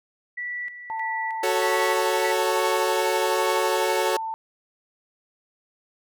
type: tone with tremolo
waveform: sine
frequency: 1957 Hz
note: B6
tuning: 16 cents flat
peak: -28 dBFS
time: 0.37-2.32 s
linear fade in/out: 10 ms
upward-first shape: square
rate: 1.6 Hz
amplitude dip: 65%
type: tone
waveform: sine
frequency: 892 Hz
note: A5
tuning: 23 cents sharp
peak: -27 dBFS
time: 0.9-4.34 s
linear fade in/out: 0 ms
type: chord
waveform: sawtooth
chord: F# minor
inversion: none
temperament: equal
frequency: 370 / 440 / 554.4 Hz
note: F#4 / A4 / C#5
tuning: 0 / 0 / 0 cents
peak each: -22 dBFS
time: 1.43-4.17 s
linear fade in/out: 5 ms
effects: none